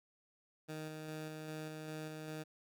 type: tone with tremolo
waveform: 15% pulse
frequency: 155.56 Hz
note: D#3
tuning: in tune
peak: -36 dBFS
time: 0.68-2.44 s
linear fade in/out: 20 ms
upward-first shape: square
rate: 2.5 Hz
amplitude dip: 25%
effects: none